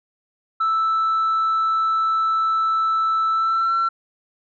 sine tone with pitch glide, 1318.5 to 1350.1 Hz, E6 to E6, 0 to +41 cents, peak -15 dBFS, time 0.6-3.89 s, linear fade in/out 10 ms, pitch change +41 cents, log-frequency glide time 3.31-3.73 s, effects tanh soft clip ceiling -15 dBFS

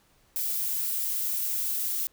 violet noise with amplitude modulation, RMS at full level -28 dBFS, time 0.36-2.07 s, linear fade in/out 0 ms, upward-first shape sine, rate 273 Hz, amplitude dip 25%, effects pink hiss -64 dBFS RMS until 2.12 s

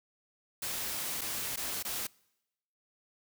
white noise with dropouts, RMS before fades -36 dBFS, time 0.62-2.07 s, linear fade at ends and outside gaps 5 ms, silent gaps 1.211-1.215 / 1.561-1.572 / 1.827-1.849 s, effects noise-tail reverb RT60 0.9 s tail -25 dB re dry

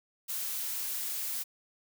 blue noise, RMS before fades -35 dBFS, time 0.28-1.44 s, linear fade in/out 20 ms, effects none

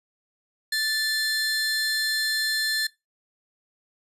40% pulse tone pair together, 1757 / 4179 Hz, A6 / C8, -3 / -3 cents, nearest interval octave + minor third, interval 1500 cents, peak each -25 dBFS, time 0.72-2.87 s, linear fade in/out 5 ms, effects noise-tail reverb RT60 0.2 s tail -20 dB re dry + resampled to 32000 Hz

